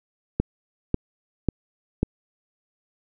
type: click train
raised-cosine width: 3 ms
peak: -7 dBFS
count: 4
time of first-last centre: 0.4-2.03 s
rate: 1.84 Hz
effects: none